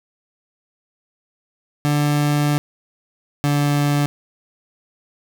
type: tone pair in turn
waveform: 30% pulse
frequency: 146.83 / 144.89 Hz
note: D3 / D3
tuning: 0 / -23 cents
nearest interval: unison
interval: 23 cents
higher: first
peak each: -13 dBFS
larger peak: neither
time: 1.85-2.58 / 3.44-4.06 s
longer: first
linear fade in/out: 0 ms
effects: none